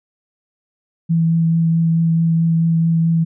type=tone with vibrato; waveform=sine; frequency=164.81 Hz; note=E3; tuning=in tune; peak=-12 dBFS; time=1.09-3.25 s; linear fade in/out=20 ms; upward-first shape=triangle; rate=4.6 Hz; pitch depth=13 cents each way; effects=none